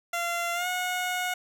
15% pulse tone with pitch glide, 688 to 727.2 Hz, F5 to F#5, -26 to -30 cents, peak -21 dBFS, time 0.13-1.34 s, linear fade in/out 5 ms, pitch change +96 cents, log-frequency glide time 0.54-0.67 s, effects none

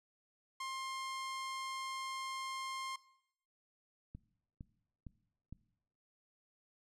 sawtooth tone, 1060 Hz, C6, 22 cents sharp, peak -36 dBFS, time 0.6-2.96 s, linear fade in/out 5 ms
click train, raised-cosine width 5 ms, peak -35 dBFS, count 4, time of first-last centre 4.15-5.526 s, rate 2.18 Hz
effects noise-tail reverb RT60 0.8 s tail -20 dB re dry + low-pass 9000 Hz 12 dB/octave

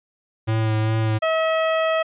square tone with vibrato, 110 Hz, A2, in tune, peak -19 dBFS, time 0.47-1.19 s, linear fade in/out 20 ms, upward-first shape sine, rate 2.5 Hz, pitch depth 20 cents each way
harmonic tone, 643 Hz, E5, 43 cents flat, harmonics 1 / 2 / 3 / 4 / 5, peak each -19 / -25 / -29 / -31 / -33 dBFS, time 1.22-2.03 s, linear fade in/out 10 ms
effects resampled to 8000 Hz

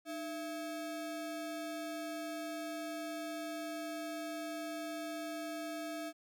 square ring-modulated tone, 488.1 Hz, B4, 20 cents flat, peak -37 dBFS, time 0.05-6.13 s, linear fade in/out 50 ms, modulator 183 Hz, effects 13-bit

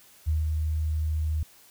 sine tone with ADSR envelope, 77.78 Hz, D#2, in tune, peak -21 dBFS, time 0.26-1.43 s, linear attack 25 ms, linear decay 160 ms, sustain -3 dB, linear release 3 ms, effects white hiss -55 dBFS RMS until 1.7 s

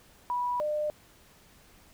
sine tone pair in turn, 979 / 601.8 Hz, B5 / D5, -15 / +42 cents, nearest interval minor sixth, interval 843 cents, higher first, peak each -27 dBFS, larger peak neither, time 0.3-0.6 / 0.6-0.9 s, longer neither, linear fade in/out 0 ms, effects pink hiss -58 dBFS RMS until 1.93 s

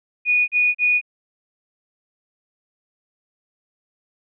sine tone bursts, 2463 Hz, D#7, 18 cents flat, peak -14 dBFS, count 3, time 0.25-1.014 s, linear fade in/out 50 ms, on 230 ms, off 37 ms, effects none

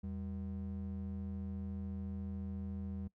triangle ring-modulated tone, 140 Hz, C#3, 18 cents sharp, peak -34 dBFS, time 0.03-3.08 s, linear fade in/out 10 ms, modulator 57 Hz, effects noise-tail reverb RT60 0.1 s tail -22 dB re dry

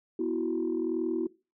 sine chord, B suspended fourth, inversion none, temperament just, 246.9 / 329.3 / 370.4 Hz, B3 / E4 / F#4, 0 / -2 / +2 cents, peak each -34 / -29 / -30 dBFS, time 0.19-1.27 s, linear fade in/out 5 ms, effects noise-tail reverb RT60 0.3 s tail -21 dB re dry + tanh soft clip ceiling -20 dBFS

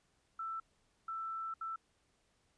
sine tone bursts at uneven times, 1328 Hz, E6, 12 cents sharp, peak -38 dBFS, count 3, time 0.39-0.6 / 1.08-1.54 / 1.61-1.76 s, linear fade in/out 5 ms, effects pink hiss -75 dBFS RMS until 2.57 s + resampled to 22050 Hz

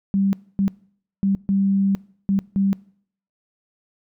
sine tone bursts at uneven times, 196 Hz, G3, in tune, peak -16 dBFS, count 6, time 0.14-0.33 / 0.59-0.68 / 1.23-1.35 / 1.49-1.95 / 2.29-2.39 / 2.56-2.73 s, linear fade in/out 0 ms, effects noise-tail reverb RT60 0.6 s tail -23 dB re dry

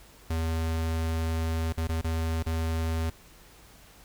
square tone with dropouts, 81.3 Hz, E2, 23 cents flat, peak -27 dBFS, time 0.3-3.1 s, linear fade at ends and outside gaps 5 ms, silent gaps 1.726-1.775 / 1.872-1.891 / 2.013-2.043 / 2.428-2.463 s, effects added 50 Hz sine -57 dBFS peak until 4.04 s + pink hiss -54 dBFS RMS until 4.04 s

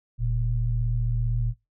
sine tone pair together, 41.2 / 116.54 Hz, E1 / A#2, 0 / 0 cents, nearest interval octave + tritone, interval 1800 cents, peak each -25 / -25 dBFS, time 0.18-1.54 s, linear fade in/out 50 ms, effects noise-tail reverb RT60 0.2 s tail -18 dB re dry

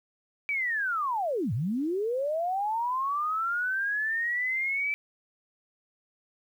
sine linear two-way sweep, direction down then up, 2328 to 98 to 2328 Hz, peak -26 dBFS, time 0.49-4.94 s, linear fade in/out 0 ms, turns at 1.53 s, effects 10-bit

